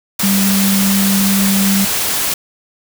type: tone in noise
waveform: sine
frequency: 196 Hz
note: G3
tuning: in tune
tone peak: -12 dBFS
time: 0.23-1.85 s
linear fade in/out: 5 ms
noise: white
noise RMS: -17 dBFS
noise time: 0.19-2.34 s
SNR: +2 dB
effects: none